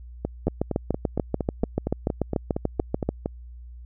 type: two click trains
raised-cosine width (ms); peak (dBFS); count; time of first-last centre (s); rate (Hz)
2; -12 / -9; 14 / 19; 0.25-3.259 / 0.47-3.09; 4.32 / 6.87
effects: added 60 Hz sine -39 dBFS peak until 3.85 s